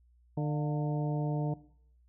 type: harmonic tone with a mistuned harmonic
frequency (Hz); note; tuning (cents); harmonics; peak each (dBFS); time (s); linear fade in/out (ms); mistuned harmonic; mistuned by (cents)
150; D3; +37; 1 / 2 / 3 / 4 / 5 / 6; -30 / -36 / -40 / -42 / -44 / -46; 0.37-1.54; 5; 5; -81
effects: noise-tail reverb RT60 0.6 s tail -18 dB re dry + added 60 Hz sine -61 dBFS peak until 2.08 s